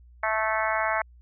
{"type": "harmonic tone", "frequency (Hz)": 218.9, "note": "A3", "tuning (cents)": -9, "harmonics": [3, 4, 5, 6, 7, 8, 9, 10], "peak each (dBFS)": [-29, -30, -31, -32, -32, -33, -34, -34], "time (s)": [0.23, 1.02], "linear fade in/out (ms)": 5, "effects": ["added 60 Hz sine -49 dBFS peak until 1.21 s"]}